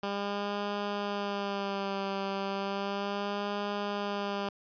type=tone with vibrato; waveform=10% pulse; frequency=200 Hz; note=G3; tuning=35 cents sharp; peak=-23 dBFS; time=0.03-4.49 s; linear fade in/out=2 ms; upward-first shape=sine; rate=0.34 Hz; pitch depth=36 cents each way; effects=resampled to 11025 Hz